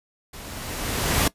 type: noise with level ramp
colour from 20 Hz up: pink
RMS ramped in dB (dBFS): -40 to -19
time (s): 0.33-1.28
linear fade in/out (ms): 5
effects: noise-tail reverb RT60 0.1 s tail -19 dB re dry + resampled to 32000 Hz